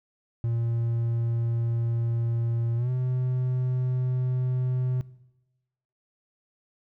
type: tone with pitch glide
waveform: triangle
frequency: 116.54 to 127.09 Hz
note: A#2 to C3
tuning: 0 to -50 cents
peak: -22 dBFS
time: 0.44-5.01 s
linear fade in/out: 0 ms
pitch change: +150 cents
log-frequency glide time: 2.76-2.9 s
effects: noise-tail reverb RT60 1.0 s tail -19 dB re dry